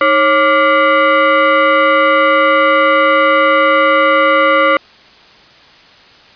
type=tone with frequency modulation; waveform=sine; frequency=312.3 Hz; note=D#4; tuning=7 cents sharp; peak=-7 dBFS; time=0.01-4.77 s; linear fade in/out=2 ms; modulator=860 Hz; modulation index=2; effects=white hiss -42 dBFS RMS until 6.35 s + resampled to 11025 Hz